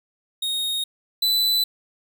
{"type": "tone pair in turn", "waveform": "45% pulse", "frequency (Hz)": [3729, 3993], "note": ["A#7", "B7"], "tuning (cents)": [0, 18], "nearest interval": "minor second", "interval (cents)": 118, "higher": "second", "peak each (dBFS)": [-23, -18], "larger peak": "second", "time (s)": [[0.42, 0.84], [1.22, 1.64]], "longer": "neither", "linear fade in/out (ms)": 5, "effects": []}